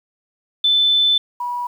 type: tone pair in turn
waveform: sine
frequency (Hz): 3520 / 971.6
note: A7 / B5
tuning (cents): 0 / -29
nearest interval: octave + minor seventh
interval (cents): 2229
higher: first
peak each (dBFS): -12 / -21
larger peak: first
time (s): 0.64-1.18 / 1.4-1.67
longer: first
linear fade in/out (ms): 5
effects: 8-bit